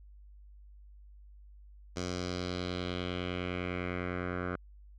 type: tone with low-pass filter sweep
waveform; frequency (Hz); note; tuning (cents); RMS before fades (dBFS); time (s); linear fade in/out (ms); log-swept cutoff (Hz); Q
10% pulse; 89.9; F#2; -49; -36; 1.96-4.56; 5; 6000 to 1500; 2.7
effects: added 50 Hz sine -51 dBFS peak until 4.98 s